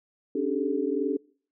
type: tone cluster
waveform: sine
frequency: 273.6 / 296 / 392.1 / 434 Hz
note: C#4 / D4 / G4 / A4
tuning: -23 / +14 / 0 / -24 cents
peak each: -30 dBFS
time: 0.35-1.17 s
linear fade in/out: 5 ms
effects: noise-tail reverb RT60 0.5 s tail -25 dB re dry